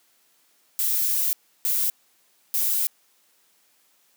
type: noise bursts at uneven times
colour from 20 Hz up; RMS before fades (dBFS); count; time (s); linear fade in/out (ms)
violet; -23; 3; 0.79-1.33 / 1.65-1.9 / 2.54-2.87; 0
effects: white hiss -63 dBFS RMS until 4.16 s + high-pass 200 Hz 12 dB/octave